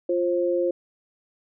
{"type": "tone pair together", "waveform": "sine", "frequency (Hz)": [349.2, 530.8], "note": ["F4", "C5"], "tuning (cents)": [0, 25], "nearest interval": "perfect fifth", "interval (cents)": 725, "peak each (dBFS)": -23, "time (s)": [0.09, 0.71], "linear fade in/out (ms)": 5, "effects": []}